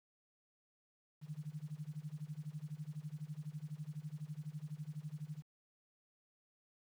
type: tone with tremolo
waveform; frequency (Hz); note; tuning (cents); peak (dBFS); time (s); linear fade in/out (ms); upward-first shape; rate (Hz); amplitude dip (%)
sine; 151.2; D#3; -49; -39; 1.21-5.43; 50; sine; 12; 95
effects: 11-bit